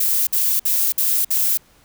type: noise bursts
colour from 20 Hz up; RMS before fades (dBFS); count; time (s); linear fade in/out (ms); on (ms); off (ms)
violet; -18; 5; 0-1.574; 5; 270; 56
effects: pink hiss -54 dBFS RMS until 1.84 s